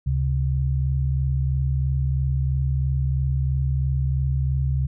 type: tone pair together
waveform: sine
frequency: 70.98 / 134 Hz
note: C#2 / C3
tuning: +42 / +42 cents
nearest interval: major seventh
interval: 1100 cents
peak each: -22 dBFS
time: 0.06-4.87 s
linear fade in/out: 10 ms
effects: none